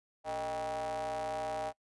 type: ring-modulated tone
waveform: square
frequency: 84.3 Hz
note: E2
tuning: 39 cents sharp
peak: -32 dBFS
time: 0.24-1.73 s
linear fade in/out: 50 ms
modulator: 706 Hz
effects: noise-tail reverb RT60 0.1 s tail -23 dB re dry + resampled to 24000 Hz